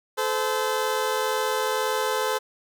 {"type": "tone pair together", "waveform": "20% pulse", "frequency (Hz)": [432.8, 514.7], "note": ["A4", "C5"], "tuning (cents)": [-29, -29], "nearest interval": "minor third", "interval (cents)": 300, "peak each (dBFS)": [-21, -21], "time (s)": [0.17, 2.39], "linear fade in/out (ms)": 20, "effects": []}